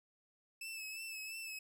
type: tone with vibrato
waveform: sawtooth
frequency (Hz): 2618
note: E7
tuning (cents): -13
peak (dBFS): -40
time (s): 0.61-1.59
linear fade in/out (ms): 5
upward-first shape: sine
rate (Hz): 2.9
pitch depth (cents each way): 39
effects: none

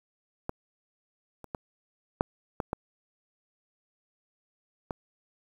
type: clicks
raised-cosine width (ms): 1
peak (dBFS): -17 / -29 / -19 / -9 / -15 / -15 / -18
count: 7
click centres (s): 0.494 / 1.443 / 1.548 / 2.209 / 2.602 / 2.731 / 4.908
effects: 8-bit

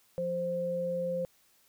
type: tone pair together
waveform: sine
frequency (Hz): 174.82 / 523.3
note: F3 / C5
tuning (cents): +2 / 0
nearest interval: octave + perfect fifth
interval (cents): 1898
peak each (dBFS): -38 / -30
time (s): 0.18-1.25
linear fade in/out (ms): 0
effects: white hiss -66 dBFS RMS until 1.68 s

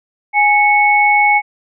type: tone pair together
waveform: sine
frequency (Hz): 830.6 / 2207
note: G#5 / C#7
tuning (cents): 0 / -8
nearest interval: octave + perfect fourth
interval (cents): 1692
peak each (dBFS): -11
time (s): 0.33-1.42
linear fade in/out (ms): 50
effects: none

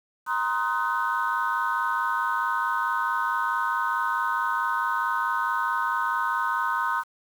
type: chord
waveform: sine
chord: C half-diminished seventh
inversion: third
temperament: just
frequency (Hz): 941.9 / 1046.5 / 1255.8 / 1507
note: Bb5 / C6 / Eb6 / Gb6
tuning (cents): +18 / 0 / +16 / +31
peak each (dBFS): -28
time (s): 0.26-7.04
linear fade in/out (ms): 50
effects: tanh soft clip ceiling -15 dBFS + 8-bit

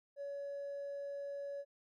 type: tone with hard clipping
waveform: triangle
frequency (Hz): 564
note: C#5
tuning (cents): +30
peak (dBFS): -40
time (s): 0.16-1.65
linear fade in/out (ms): 50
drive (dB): 2
effects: none

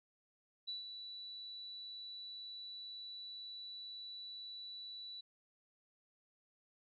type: tone with ADSR envelope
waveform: sine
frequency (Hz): 3951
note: B7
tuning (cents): 0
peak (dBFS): -39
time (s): 0.67-5.21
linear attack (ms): 18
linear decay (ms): 140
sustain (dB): -7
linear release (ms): 8
effects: none

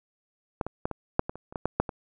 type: clicks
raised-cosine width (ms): 1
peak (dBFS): -13 / -19 / -13 / -19 / -6 / -18 / -26 / -29 / -17 / -10 / -7 / -19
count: 12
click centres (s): 0.612 / 0.666 / 0.855 / 0.913 / 1.194 / 1.295 / 1.356 / 1.525 / 1.558 / 1.656 / 1.8 / 1.892
effects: none

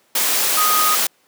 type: tone in noise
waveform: sine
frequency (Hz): 1247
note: D#6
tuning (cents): +3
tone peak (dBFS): -16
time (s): 0.57-0.95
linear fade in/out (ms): 5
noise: white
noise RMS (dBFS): -18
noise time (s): 0.15-1.07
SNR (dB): -1
effects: pink hiss -58 dBFS RMS until 1.27 s + high-pass 300 Hz 12 dB/octave

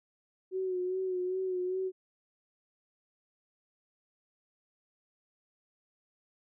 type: tone with vibrato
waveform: sine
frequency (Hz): 369.7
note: F#4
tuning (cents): -1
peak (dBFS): -30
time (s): 0.51-1.92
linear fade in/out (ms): 50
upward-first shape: sine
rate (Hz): 2.5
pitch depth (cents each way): 39
effects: none

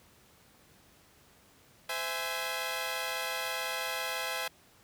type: chord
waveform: 10% pulse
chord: C augmented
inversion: none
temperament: equal with one note detuned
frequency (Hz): 514 / 659.3 / 830.6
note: C5 / E5 / G#5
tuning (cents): -31 / 0 / 0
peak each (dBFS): -29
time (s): 1.89-4.48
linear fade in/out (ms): 5
effects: pink hiss -61 dBFS RMS until 4.83 s + high-pass 60 Hz 12 dB/octave

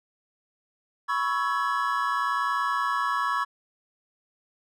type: chord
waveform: triangle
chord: C# minor seventh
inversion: third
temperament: equal with one note detuned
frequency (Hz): 987.8 / 1108.7 / 1318.5 / 1687.3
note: B5 / C#6 / E6 / G#6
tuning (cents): 0 / 0 / 0 / +27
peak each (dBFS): -29 / -25 / -29 / -29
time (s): 1.08-3.45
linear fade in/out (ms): 20
effects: none

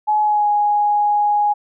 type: tone with pitch glide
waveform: sine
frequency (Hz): 848 to 829.6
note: G#5 to G#5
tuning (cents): +36 to -2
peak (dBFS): -13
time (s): 0.07-1.54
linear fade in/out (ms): 20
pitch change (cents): -38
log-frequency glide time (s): 0.21-0.48
effects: none

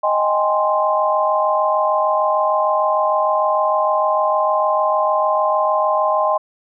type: chord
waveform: sine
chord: Ab major seventh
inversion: second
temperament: equal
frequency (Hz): 622.3 / 784 / 830.6 / 1046.5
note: Eb5 / G5 / Ab5 / C6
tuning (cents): 0 / 0 / 0 / 0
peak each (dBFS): -18 / -23 / -22 / -18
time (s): 0.03-6.38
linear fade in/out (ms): 10
effects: none

